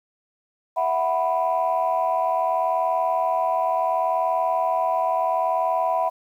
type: chord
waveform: sine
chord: E suspended second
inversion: none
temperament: equal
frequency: 659.3 / 740 / 987.8 Hz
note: E5 / F#5 / B5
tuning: 0 / 0 / 0 cents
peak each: -23 dBFS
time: 0.76-6.1 s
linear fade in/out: 20 ms
effects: tanh soft clip ceiling -12 dBFS + 9-bit